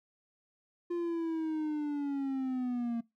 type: linear sweep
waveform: triangle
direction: down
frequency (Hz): 349.2 to 230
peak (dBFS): -29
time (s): 0.9-3.01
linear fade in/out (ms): 10
effects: noise-tail reverb RT60 0.2 s tail -22 dB re dry